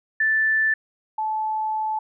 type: tone pair in turn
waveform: sine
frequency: 1760 / 868.1 Hz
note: A6 / A5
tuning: 0 / -24 cents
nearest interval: octave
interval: 1224 cents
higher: first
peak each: -17 / -22 dBFS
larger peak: first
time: 0.2-0.74 / 1.18-1.99 s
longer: second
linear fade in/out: 5 ms
effects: none